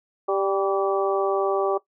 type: harmonic tone with a mistuned harmonic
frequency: 196 Hz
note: G3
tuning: in tune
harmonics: 2 / 3 / 4 / 5 / 6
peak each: -23 / -26 / -27 / -37 / -28 dBFS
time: 0.28-1.78 s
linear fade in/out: 10 ms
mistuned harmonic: 6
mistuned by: -33 cents
effects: noise-tail reverb RT60 0.1 s tail -17 dB re dry